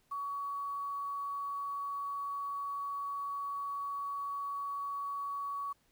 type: tone with quantisation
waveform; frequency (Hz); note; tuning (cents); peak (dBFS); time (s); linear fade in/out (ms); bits
sine; 1127; C#6; +28; -35; 0.11-5.73; 10; 10
effects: pink hiss -72 dBFS RMS until 5.91 s